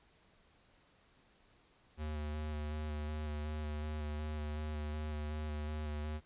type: tone with vibrato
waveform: square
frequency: 75.8 Hz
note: D#2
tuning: 45 cents flat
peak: -38 dBFS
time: 1.97-6.21 s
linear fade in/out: 50 ms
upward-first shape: square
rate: 2.7 Hz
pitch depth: 17 cents each way
effects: pink hiss -68 dBFS RMS until 6.25 s + resampled to 8000 Hz